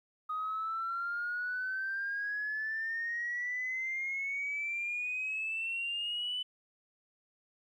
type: exponential sweep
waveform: sine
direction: up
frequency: 1244.5 to 3009 Hz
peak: -32 dBFS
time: 0.29-6.43 s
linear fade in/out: 10 ms
effects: tanh soft clip ceiling -28 dBFS + 12-bit